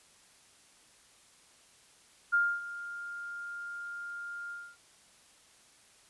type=tone with ADSR envelope; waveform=sine; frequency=1404 Hz; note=F6; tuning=9 cents sharp; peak=-22 dBFS; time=2.32-4.77 s; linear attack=21 ms; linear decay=260 ms; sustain=-16 dB; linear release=260 ms; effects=white hiss -61 dBFS RMS until 6.09 s + resampled to 24000 Hz